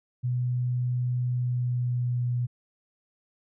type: tone with pitch glide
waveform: sine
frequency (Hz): 124 to 122.29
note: B2 to B2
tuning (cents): +7 to -17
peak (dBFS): -24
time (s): 0.23-2.47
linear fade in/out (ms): 20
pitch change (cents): -24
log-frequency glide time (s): 1.29-2.35
effects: none

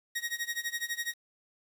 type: tone with tremolo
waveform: sawtooth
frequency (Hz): 1883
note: A#6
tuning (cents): +17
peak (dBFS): -26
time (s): 0.15-1.14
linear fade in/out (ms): 10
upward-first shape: sine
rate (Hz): 12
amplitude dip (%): 90
effects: 9-bit

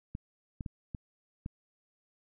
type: clicks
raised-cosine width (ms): 5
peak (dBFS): -25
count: 5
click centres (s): 0.151 / 0.608 / 0.662 / 0.948 / 1.461
effects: none

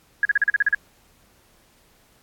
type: tone bursts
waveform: sine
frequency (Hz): 1661.2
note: G#6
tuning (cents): 0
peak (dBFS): -14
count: 9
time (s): 0.23-0.748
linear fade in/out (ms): 2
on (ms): 22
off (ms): 40
effects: pink hiss -58 dBFS RMS until 2.22 s + AAC 64 kbps

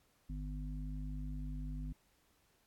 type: harmonic tone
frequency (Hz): 50.3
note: G1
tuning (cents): +45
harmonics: 1 / 3 / 5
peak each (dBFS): -40 / -46 / -48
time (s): 0.29-1.93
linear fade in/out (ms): 10
effects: pink hiss -73 dBFS RMS until 2.66 s + AAC 64 kbps

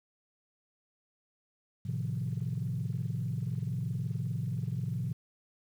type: chord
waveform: sine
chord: F dominant seventh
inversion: first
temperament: equal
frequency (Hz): 110 / 130.81 / 155.56 / 174.61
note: A2 / C3 / Eb3 / F3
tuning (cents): 0 / 0 / 0 / 0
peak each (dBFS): -35 / -34 / -38 / -38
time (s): 1.85-5.13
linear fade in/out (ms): 10
effects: tanh soft clip ceiling -24 dBFS + 10-bit

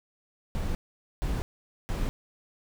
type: noise bursts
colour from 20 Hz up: brown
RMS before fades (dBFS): -29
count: 3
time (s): 0.55-2.09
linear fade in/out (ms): 0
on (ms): 200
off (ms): 470
effects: none

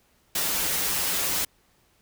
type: noise with comb filter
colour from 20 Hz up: white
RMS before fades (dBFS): -26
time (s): 0.35-1.45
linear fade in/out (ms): 5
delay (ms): 8.3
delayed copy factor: -0.65
effects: pink hiss -64 dBFS RMS until 2.01 s

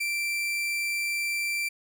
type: tone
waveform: 40% pulse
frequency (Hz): 2349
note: D7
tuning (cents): 0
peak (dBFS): -26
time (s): 0-1.69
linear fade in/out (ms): 10
effects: none

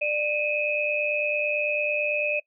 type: tone cluster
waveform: sine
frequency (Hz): 594 / 2461 / 2570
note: D5 / D#7 / E7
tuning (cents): +20 / -20 / -45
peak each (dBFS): -27 / -28 / -27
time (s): 0.01-2.4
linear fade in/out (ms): 10
effects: noise-tail reverb RT60 0.1 s tail -23 dB re dry

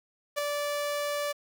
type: tone with ADSR envelope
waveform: sawtooth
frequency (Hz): 582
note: D5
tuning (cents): -16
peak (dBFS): -21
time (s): 0.36-1.33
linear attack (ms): 25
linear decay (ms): 3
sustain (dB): -4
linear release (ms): 17
effects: 9-bit

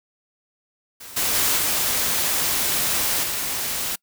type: noise with level steps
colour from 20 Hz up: white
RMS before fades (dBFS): -39 / -22 / -20 / -22 / -26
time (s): 1-3.96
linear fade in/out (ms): 10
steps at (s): 1.16 / 1.34 / 1.57 / 3.23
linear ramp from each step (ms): 10
effects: noise-tail reverb RT60 0.1 s tail -26 dB re dry

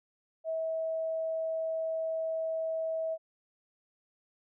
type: tone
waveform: sine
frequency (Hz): 646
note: E5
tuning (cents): -35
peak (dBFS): -30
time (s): 0.44-3.18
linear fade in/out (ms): 50
effects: none

